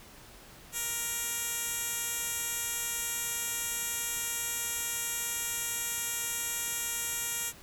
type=tone with band-pass filter; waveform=10% pulse; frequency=469.5 Hz; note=A#4; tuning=12 cents sharp; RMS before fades=-34 dBFS; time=0.72-7.53 s; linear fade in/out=50 ms; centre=10000 Hz; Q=1.5; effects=pink hiss -52 dBFS RMS until 7.62 s